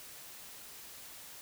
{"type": "silence", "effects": ["white hiss -50 dBFS RMS until 1.41 s"]}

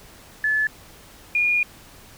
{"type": "tone pair in turn", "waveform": "sine", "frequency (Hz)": [1728, 2432], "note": ["A6", "D#7"], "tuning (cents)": [-32, -40], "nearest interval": "tritone", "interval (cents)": 592, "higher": "second", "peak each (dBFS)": [-18, -17], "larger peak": "second", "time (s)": [[0.44, 0.67], [1.35, 1.63]], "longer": "second", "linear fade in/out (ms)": 2, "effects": ["pink hiss -47 dBFS RMS until 2.17 s"]}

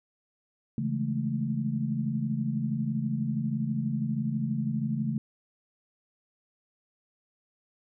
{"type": "chord", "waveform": "sine", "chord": "A major seventh", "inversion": "first", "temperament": "equal", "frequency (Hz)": [138.59, 164.81, 207.7, 220], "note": ["C#3", "E3", "G#3", "A3"], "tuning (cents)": [0, 0, 0, 0], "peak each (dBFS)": [-31, -35, -36, -30], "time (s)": [0.78, 5.18], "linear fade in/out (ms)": 2, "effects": []}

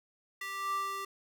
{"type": "tone with high-pass filter sweep", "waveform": "square", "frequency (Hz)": 392, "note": "G4", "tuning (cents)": 0, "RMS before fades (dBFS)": -36, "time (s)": [0.41, 1.05], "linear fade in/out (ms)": 5, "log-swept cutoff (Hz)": [1700, 810], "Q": 4.7, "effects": []}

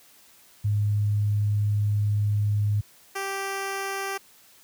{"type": "tone pair in turn", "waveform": ["sine", "10% pulse"], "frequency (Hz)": [103.83, 391.3], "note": ["G#2", "G4"], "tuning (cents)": [0, -3], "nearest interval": "octave + major seventh", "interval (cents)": 2297, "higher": "second", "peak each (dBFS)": -20, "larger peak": "neither", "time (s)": [[0.64, 2.81], [3.15, 4.18]], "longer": "first", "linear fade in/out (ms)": 10, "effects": ["white hiss -55 dBFS RMS until 4.63 s", "high-pass 60 Hz 12 dB/octave"]}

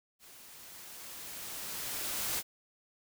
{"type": "noise with level ramp", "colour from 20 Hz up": "white", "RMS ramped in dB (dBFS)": [-55, -33], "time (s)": [0.19, 2.43], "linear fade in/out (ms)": 50, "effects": []}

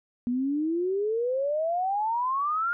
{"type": "exponential sweep", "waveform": "sine", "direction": "up", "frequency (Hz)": [238.1, 1428], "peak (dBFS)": -24, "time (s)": [0.27, 2.73], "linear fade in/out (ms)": 0, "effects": []}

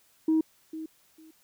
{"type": "tone with echo", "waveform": "sine", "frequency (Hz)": 317.5, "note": "D#4", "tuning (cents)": 35, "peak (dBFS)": -19, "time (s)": [0.28, 0.41], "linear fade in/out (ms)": 5, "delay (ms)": 450, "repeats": 2, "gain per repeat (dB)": -15, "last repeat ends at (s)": 1.31, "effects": ["tanh soft clip ceiling -17 dBFS", "white hiss -64 dBFS RMS until 1.43 s"]}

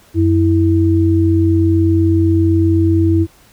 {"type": "tone pair together", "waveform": "sine", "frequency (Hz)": [91.89, 327.7], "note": ["F#2", "E4"], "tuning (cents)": [-11, -10], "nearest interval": "octave + minor seventh", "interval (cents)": 2201, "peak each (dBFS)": -12, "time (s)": [0.14, 3.27], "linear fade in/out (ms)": 50, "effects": ["pink hiss -48 dBFS RMS until 3.52 s"]}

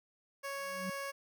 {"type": "tone", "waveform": "15% pulse", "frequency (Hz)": 554.4, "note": "C#5", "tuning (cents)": 0, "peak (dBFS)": -32, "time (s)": [0.43, 1.12], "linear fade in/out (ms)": 20}
{"type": "tone with exponential growth", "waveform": "sine", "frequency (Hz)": 187.8, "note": "F#3", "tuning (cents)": 26, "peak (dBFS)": -35, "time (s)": [0.56, 0.9], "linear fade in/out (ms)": 5, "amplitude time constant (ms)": 73}
{"effects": []}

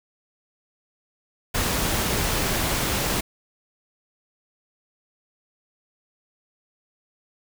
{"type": "noise", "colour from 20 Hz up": "pink", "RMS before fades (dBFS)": -24, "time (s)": [1.54, 3.21], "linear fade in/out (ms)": 10, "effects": []}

